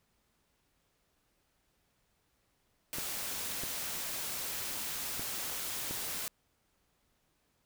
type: noise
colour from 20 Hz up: white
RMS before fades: -38 dBFS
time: 2.93-6.28 s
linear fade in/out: 0 ms
type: clicks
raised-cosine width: 2 ms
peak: -28 dBFS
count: 4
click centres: 2.985 / 3.636 / 5.195 / 5.91 s
effects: pink hiss -75 dBFS RMS until 7.65 s